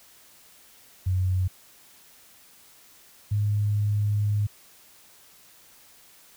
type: tone pair in turn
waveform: sine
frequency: 92.5 / 103.83 Hz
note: F#2 / G#2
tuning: 0 / 0 cents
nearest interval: major second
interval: 200 cents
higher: second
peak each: -21 dBFS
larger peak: neither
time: 1.06-1.48 / 3.31-4.47 s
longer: second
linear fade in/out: 10 ms
effects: white hiss -54 dBFS RMS until 6.36 s